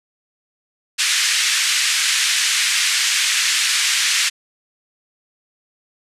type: band-pass noise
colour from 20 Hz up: pink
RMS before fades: -18 dBFS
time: 0.98-4.3 s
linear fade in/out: 20 ms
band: 1800 to 8900 Hz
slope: 24 dB/octave
effects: resampled to 32000 Hz